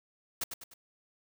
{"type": "noise with echo", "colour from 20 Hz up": "white", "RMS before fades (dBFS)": -33, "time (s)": [0.41, 0.44], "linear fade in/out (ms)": 5, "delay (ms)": 100, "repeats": 3, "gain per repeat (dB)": -7, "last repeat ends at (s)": 0.74, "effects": []}